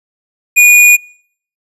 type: tone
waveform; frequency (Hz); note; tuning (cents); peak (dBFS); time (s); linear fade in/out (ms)
square; 2450; D#7; -27; -3; 0.56-0.97; 20
effects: noise-tail reverb RT60 0.6 s tail -26 dB re dry + resampled to 32000 Hz